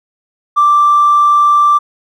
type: tone with tanh clipping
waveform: triangle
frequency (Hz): 1174.7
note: D6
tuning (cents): 0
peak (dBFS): -5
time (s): 0.56-1.79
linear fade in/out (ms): 20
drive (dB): 1
effects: none